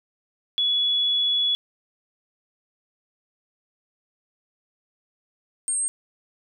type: tone pair in turn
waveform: sine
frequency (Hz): 3394 / 8552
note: G#7 / C9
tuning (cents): +37 / +37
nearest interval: octave + major third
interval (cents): 1600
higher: second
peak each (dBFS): -19 / -22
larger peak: first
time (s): 0.58-1.55 / 5.68-5.88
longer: first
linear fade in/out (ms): 0
effects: none